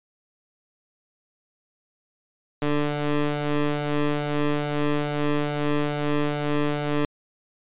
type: ring-modulated tone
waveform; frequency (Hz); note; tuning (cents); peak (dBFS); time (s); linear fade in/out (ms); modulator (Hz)
20% pulse; 146.83; D3; 0; -14; 2.62-7.05; 2; 148
effects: resampled to 8000 Hz